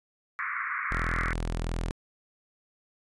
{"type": "band-pass noise", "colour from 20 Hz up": "pink", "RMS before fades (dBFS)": -32, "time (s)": [0.39, 1.33], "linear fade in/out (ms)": 0, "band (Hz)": [1100, 2200], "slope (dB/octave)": 96}
{"type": "tone", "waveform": "sawtooth", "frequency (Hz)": 41.56, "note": "E1", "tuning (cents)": 15, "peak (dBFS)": -25, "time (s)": [0.91, 1.91], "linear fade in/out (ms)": 0}
{"effects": ["resampled to 24000 Hz"]}